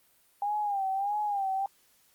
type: tone with vibrato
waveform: sine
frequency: 803 Hz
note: G5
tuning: 41 cents sharp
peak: -27 dBFS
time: 0.42-1.66 s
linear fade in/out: 2 ms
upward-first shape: sine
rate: 1.6 Hz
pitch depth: 84 cents each way
effects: white hiss -65 dBFS RMS until 2.14 s + Opus 32 kbps